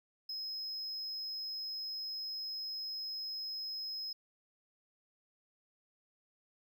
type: tone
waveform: triangle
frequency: 5120 Hz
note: D#8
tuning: 49 cents sharp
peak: -37 dBFS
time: 0.29-4.13 s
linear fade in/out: 5 ms
effects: none